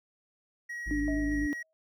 triangle tone with tremolo, 1904 Hz, A#6, 36 cents sharp, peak -34 dBFS, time 0.69-1.63 s, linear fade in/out 10 ms, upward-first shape square, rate 1.6 Hz, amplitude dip 25%
harmonic tone, 52.2 Hz, G#1, 10 cents sharp, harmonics 1 / 2 / 3 / 4 / 6 / 7, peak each -33 / -47 / -52 / -51 / -50 / -61 dBFS, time 0.86-1.47 s, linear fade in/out 10 ms
sine tone with vibrato, 293.2 Hz, D4, 3 cents flat, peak -28 dBFS, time 0.91-1.53 s, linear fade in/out 0 ms, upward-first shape sine, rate 7.9 Hz, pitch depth 26 cents each way
sine tone with exponential decay, 638 Hz, D#5, 43 cents sharp, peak -35 dBFS, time 1.08-1.73 s, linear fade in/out 0 ms, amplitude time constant 140 ms
effects none

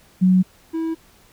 sine / triangle tone pair in turn, 185 / 325.2 Hz, F#3 / E4, 0 / -23 cents, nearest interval minor seventh, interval 977 cents, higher second, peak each -11 / -19 dBFS, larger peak first, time 0.21-0.43 / 0.73-0.95 s, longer neither, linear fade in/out 20 ms, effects pink hiss -53 dBFS RMS until 1.32 s

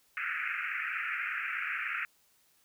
pink band-pass noise, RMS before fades -35 dBFS, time 0.17-2.05 s, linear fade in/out 0 ms, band 1300 to 2600 Hz, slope 96 dB/octave, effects white hiss -68 dBFS RMS until 2.64 s

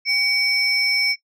sine tone pair together, 2260 / 5337 Hz, C#7 / E8, +33 / +21 cents, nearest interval octave + minor third, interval 1488 cents, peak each -18 dBFS, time 0.05-1.16 s, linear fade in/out 50 ms, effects noise-tail reverb RT60 0.1 s tail -19 dB re dry + tanh soft clip ceiling -12 dBFS

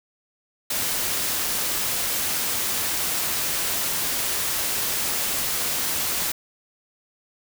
white noise, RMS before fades -25 dBFS, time 0.7-6.32 s, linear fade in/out 5 ms, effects none

